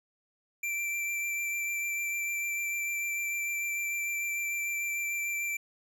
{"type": "tone with vibrato", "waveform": "square", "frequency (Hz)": 2349, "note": "D7", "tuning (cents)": 0, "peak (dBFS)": -31, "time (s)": [0.63, 5.57], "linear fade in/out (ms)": 5, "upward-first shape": "triangle", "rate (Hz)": 6.7, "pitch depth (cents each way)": 15, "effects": []}